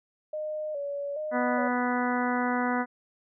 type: tone with vibrato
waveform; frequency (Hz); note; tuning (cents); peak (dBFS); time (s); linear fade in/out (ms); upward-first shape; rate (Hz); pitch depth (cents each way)
sine; 590; D5; +8; -30; 0.33-1.68; 5; square; 1.2; 66
type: harmonic tone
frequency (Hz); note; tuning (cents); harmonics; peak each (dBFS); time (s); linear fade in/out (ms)
246.9; B3; 0; 1 / 2 / 3 / 4 / 5 / 6 / 7 / 8; -28 / -34 / -32 / -33 / -36 / -34 / -39 / -38; 1.31-2.86; 50
effects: none